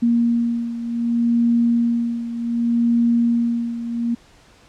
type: beating tone pair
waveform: sine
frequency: 234.8 / 235.46 Hz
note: A#3 / A#3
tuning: +13 / +18 cents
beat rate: 0.66 Hz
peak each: -17 / -22 dBFS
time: 0.02-4.15 s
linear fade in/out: 10 ms
effects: pink hiss -51 dBFS RMS until 4.68 s + low-pass 7000 Hz 12 dB/octave